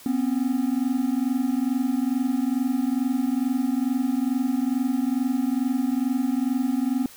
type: tone pair together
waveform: triangle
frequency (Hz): 246.9 / 269.2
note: B3 / C4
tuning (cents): 0 / +49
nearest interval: minor second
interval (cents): 149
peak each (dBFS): -22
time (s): 0.06-7.06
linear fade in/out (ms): 2
effects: white hiss -47 dBFS RMS until 7.16 s